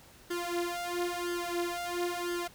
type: tone with flanger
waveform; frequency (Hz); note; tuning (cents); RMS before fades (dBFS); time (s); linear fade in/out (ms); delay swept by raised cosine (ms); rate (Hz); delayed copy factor
sawtooth; 349.3; F4; 0; -34; 0.3-2.48; 10; 0.61 to 4.31; 0.99; +0.9
effects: pink hiss -56 dBFS RMS until 2.54 s